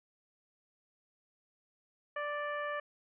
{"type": "harmonic tone", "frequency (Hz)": 587.3, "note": "D5", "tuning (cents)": 0, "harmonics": [1, 2, 3, 4, 5], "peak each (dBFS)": [-38, -39, -40, -50, -54], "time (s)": [2.16, 2.8], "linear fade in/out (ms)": 5, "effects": []}